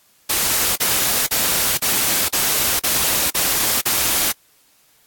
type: noise bursts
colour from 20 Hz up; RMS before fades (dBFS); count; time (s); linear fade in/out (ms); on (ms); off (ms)
white; -18; 8; 0.29-4.323; 10; 470; 39
effects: white hiss -56 dBFS RMS until 5.06 s + AAC 64 kbps